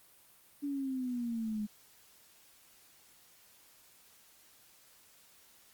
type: exponential sweep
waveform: sine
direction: down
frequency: 289.1 to 207.7 Hz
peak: -33 dBFS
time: 0.62-1.67 s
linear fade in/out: 20 ms
effects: white hiss -62 dBFS RMS until 5.73 s + Opus 32 kbps